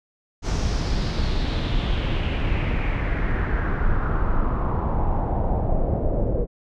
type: noise with low-pass filter sweep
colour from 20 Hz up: brown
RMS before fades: -22 dBFS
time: 0.42-6.47 s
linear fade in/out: 50 ms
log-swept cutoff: 6200 to 510 Hz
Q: 3.3
effects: none